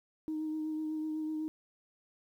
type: tone with vibrato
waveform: sine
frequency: 311.1 Hz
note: D#4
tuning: in tune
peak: -32 dBFS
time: 0.28-1.48 s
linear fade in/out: 0 ms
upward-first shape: triangle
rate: 8 Hz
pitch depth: 20 cents each way
effects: tanh soft clip ceiling -29 dBFS + 11-bit